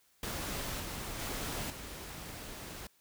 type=noise with level steps; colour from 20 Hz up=pink; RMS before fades=-38 / -41 / -38 / -45 dBFS; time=0.23-2.87 s; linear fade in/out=2 ms; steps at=0.8 / 1.19 / 1.7 s; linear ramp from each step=2 ms; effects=white hiss -69 dBFS RMS until 3 s